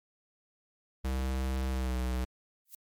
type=tone with pitch glide; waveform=square; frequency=65.41 to 62.96 Hz; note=C2 to B1; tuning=0 to +34 cents; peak=-30 dBFS; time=1.04-2.25 s; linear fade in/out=10 ms; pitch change=-66 cents; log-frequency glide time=1.7-1.96 s
type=noise with exponential growth; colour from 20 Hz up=violet; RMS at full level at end=-40 dBFS; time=2.65-2.75 s; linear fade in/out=5 ms; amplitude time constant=20 ms
effects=MP3 96 kbps